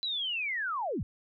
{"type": "linear sweep", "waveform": "sine", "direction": "down", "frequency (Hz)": [4011, 61], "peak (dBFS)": -30, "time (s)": [0.03, 1.03], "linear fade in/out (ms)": 0, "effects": []}